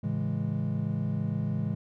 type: chord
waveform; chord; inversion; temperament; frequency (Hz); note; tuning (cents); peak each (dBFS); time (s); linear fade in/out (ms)
triangle; A major seventh; none; equal; 110 / 138.59 / 164.81 / 207.7; A2 / C#3 / E3 / G#3; 0 / 0 / 0 / 0; -31; 0.03-1.75; 10
effects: none